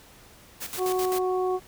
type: noise with tremolo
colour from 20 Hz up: white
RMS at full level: -34 dBFS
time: 0.6-1.2 s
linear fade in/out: 20 ms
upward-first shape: square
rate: 7.7 Hz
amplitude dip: 70%
type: harmonic tone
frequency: 369.1 Hz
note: F#4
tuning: 4 cents flat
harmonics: 1 / 2 / 3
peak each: -24 / -30 / -34 dBFS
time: 0.77-1.6 s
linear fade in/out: 50 ms
effects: pink hiss -52 dBFS RMS until 1.67 s